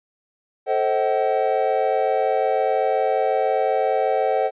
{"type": "chord", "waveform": "triangle", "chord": "A diminished seventh", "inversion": "none", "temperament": "just", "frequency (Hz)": [440, 528, 633.6, 760.3], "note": ["A4", "C5", "Eb5", "Gb5"], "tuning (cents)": [0, 16, 31, 47], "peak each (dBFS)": [-22, -21, -23, -20], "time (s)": [0.66, 4.51], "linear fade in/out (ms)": 50, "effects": ["resampled to 8000 Hz"]}